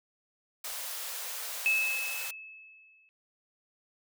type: high-pass noise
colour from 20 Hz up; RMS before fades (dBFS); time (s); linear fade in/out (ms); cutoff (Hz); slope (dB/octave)
white; -38; 0.64-2.31; 5; 460; 96
type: tone with exponential decay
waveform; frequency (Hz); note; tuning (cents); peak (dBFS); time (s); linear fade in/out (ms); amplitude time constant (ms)
sine; 2600; E7; -24; -22; 1.66-3.09; 0; 310
effects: none